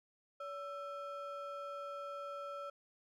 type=ring-modulated tone; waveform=triangle; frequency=950 Hz; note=A#5; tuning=33 cents sharp; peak=-37 dBFS; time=0.4-2.7 s; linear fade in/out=5 ms; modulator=381 Hz; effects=none